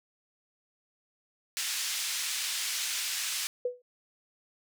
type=band-pass noise; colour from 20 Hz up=white; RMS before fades=-33 dBFS; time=1.57-3.47 s; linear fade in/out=0 ms; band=2000 to 7500 Hz; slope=12 dB/octave
type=tone with exponential decay; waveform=sine; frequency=493.9 Hz; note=B4; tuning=in tune; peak=-24 dBFS; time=3.65-3.82 s; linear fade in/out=5 ms; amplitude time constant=35 ms
effects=none